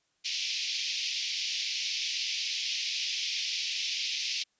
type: band-pass noise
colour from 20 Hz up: white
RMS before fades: -33 dBFS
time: 0.24-4.44 s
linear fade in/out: 20 ms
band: 2300 to 5700 Hz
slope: 48 dB/octave
effects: white hiss -74 dBFS RMS until 4.59 s + resampled to 16000 Hz